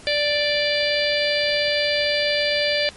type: harmonic tone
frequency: 587.3 Hz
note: D5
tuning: in tune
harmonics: 1 / 3 / 4 / 5 / 6 / 7 / 8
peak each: -22 / -27 / -26 / -29 / -28 / -29 / -26 dBFS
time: 0.07-2.89 s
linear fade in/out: 0 ms
effects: pink hiss -44 dBFS RMS until 2.96 s + MP3 48 kbps